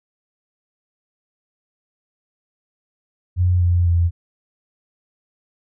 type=tone with pitch steps; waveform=sine; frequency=89.7 / 87.65 / 85.65 Hz; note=F2 / F2 / F2; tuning=+47 / +7 / -33 cents; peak=-13 dBFS; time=3.36-4.11 s; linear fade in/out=50 ms; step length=250 ms; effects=none